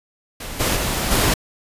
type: noise with level steps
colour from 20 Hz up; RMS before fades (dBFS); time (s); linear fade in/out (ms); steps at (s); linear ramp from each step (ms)
pink; -31 / -19 / -22 / -17; 0.4-1.34; 5; 0.59 / 0.75 / 1.1; 20
effects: resampled to 32000 Hz